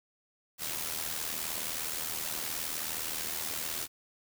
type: noise with amplitude modulation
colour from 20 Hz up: white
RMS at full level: -33 dBFS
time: 0.58-3.88 s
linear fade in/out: 50 ms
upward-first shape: sine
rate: 79.2 Hz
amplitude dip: 60%
effects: none